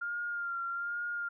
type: tone with vibrato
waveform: sine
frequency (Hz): 1400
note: F6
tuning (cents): +4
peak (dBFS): -33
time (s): 0.01-1.29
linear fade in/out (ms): 10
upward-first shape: sine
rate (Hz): 1.2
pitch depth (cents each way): 30
effects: none